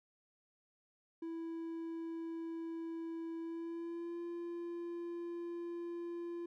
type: tone with pitch glide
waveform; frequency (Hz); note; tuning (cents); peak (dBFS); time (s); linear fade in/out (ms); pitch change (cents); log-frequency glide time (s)
triangle; 330 to 343.2; E4 to F4; +2 to -30; -38; 1.22-6.46; 5; +68; 3.4-4.21
effects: none